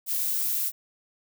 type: noise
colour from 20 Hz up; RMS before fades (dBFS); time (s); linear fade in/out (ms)
violet; -27; 0.06-0.72; 50
effects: none